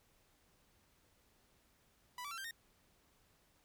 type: tone with pitch steps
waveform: sawtooth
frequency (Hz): 987.8 / 1154.5 / 1349.4 / 1577.1 / 1843.3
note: B5 / D6 / E6 / G6 / A#6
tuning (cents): 0 / -30 / +40 / +10 / -20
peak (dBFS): -40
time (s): 2.18-2.51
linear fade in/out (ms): 2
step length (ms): 66
effects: pink hiss -72 dBFS RMS until 3.64 s